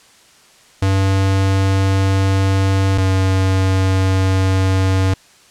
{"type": "tone pair in turn", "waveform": "square", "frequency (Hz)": [96.6, 94.94], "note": ["G2", "F#2"], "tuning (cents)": [-25, 45], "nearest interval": "unison", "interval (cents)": 30, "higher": "first", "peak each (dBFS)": -13, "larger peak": "neither", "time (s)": [[0.82, 2.98], [2.98, 5.14]], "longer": "neither", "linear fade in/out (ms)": 5, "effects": ["white hiss -48 dBFS RMS until 5.5 s", "low-pass 8000 Hz 12 dB/octave"]}